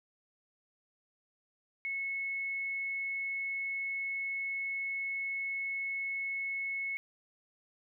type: tone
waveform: sine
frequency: 2194 Hz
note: C#7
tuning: 18 cents flat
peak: -33 dBFS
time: 1.85-6.97 s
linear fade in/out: 0 ms
effects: none